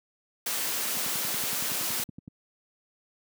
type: noise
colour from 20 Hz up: white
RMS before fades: -30 dBFS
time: 0.46-2.04 s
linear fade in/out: 5 ms
type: click train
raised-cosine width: 5 ms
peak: -23 dBFS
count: 15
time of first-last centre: 0.97-2.278 s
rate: 10.7 Hz
effects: high-pass 200 Hz 12 dB/octave